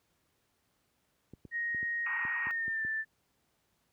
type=clicks; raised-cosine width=3 ms; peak=-34 dBFS; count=8; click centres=1.336 / 1.452 / 1.747 / 1.829 / 2.251 / 2.47 / 2.68 / 2.849 s
type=tone with pitch glide; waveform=sine; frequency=1873 to 1767.9 Hz; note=A#6 to A6; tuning=+8 to +8 cents; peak=-31 dBFS; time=1.51-3.05 s; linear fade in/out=50 ms; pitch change=-100 cents; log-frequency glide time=2.42-2.85 s
type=band-pass noise; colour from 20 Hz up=pink; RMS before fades=-41 dBFS; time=2.06-2.51 s; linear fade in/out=0 ms; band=870 to 2600 Hz; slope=96 dB/octave
effects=pink hiss -75 dBFS RMS until 3.92 s + high-pass 60 Hz 12 dB/octave